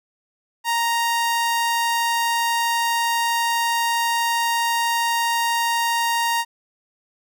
sawtooth tone, 932.3 Hz, A#5, in tune, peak -15 dBFS, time 0.64-6.45 s, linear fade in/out 50 ms, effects none

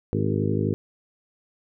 harmonic tone with a mistuned harmonic, 51.91 Hz, G#1, in tune, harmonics 2 / 3 / 4 / 5 / 6 / 7 / 8 / 9, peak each -26 / -28 / -29 / -30 / -31 / -31 / -32 / -33 dBFS, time 0.13-0.74 s, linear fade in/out 0 ms, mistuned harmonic 7, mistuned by +41 cents, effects none

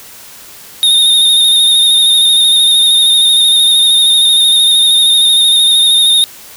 square tone with vibrato, 3680 Hz, A#7, 23 cents flat, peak -6 dBFS, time 0.83-6.24 s, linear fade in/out 0 ms, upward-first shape square, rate 13 Hz, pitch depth 27 cents each way, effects white hiss -34 dBFS RMS until 6.56 s

